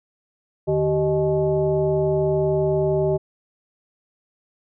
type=tone with frequency modulation; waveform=sine; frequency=386.1 Hz; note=G4; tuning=26 cents flat; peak=-17 dBFS; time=0.67-3.18 s; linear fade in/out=20 ms; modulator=234 Hz; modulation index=1.1; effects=none